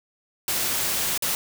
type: noise with dropouts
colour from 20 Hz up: white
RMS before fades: -25 dBFS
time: 0.48-1.35 s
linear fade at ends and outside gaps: 1 ms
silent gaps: 1.177-1.223 s
effects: none